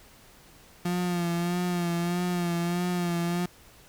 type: tone with vibrato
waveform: 35% pulse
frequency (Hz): 174.61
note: F3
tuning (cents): 0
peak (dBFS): -24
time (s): 0.85-3.46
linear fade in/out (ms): 5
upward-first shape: sine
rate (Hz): 1.6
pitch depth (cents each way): 41
effects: pink hiss -54 dBFS RMS until 3.88 s